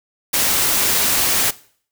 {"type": "noise", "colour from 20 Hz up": "white", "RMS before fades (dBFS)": -17, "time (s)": [0.33, 1.51], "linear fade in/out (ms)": 10, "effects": ["noise-tail reverb RT60 0.5 s tail -19 dB re dry"]}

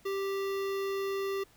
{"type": "tone with notch filter", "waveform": "square", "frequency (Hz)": 392, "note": "G4", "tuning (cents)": 0, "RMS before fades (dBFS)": -33, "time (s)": [0.05, 1.44], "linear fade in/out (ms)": 10, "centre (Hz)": 8300, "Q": 0.99, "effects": ["pink hiss -62 dBFS RMS until 1.56 s"]}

